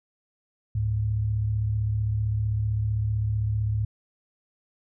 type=tone pair together; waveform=sine; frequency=71.4 / 106.98 Hz; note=D2 / A2; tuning=-48 / -48 cents; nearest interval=perfect fifth; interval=700 cents; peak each=-31 / -23 dBFS; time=0.75-3.85 s; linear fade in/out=5 ms; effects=none